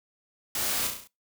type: noise with echo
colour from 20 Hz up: white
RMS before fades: -30 dBFS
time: 0.55-0.87 s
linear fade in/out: 2 ms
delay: 34 ms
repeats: 6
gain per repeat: -4 dB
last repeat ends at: 1.074 s
effects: noise-tail reverb RT60 0.2 s tail -21 dB re dry